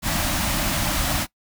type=band-stop noise; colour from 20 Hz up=pink; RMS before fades=-23 dBFS; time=0.02-1.27 s; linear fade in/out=50 ms; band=340 to 540 Hz; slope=96 dB/octave; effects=noise-tail reverb RT60 0.1 s tail -21 dB re dry